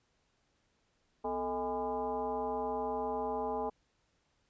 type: tone with frequency modulation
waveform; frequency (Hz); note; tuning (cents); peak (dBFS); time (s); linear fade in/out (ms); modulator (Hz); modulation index
sine; 631; D#5; +24; -32; 1.24-3.7; 10; 190; 1.8
effects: pink hiss -75 dBFS RMS until 4.49 s + resampled to 16000 Hz